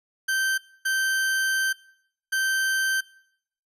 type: tone bursts at uneven times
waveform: 40% pulse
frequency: 1556 Hz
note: G6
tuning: 13 cents flat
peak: -21 dBFS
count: 3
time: 0.28-0.58 / 0.85-1.73 / 2.32-3.01 s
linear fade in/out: 10 ms
effects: noise-tail reverb RT60 0.7 s tail -21 dB re dry + resampled to 32000 Hz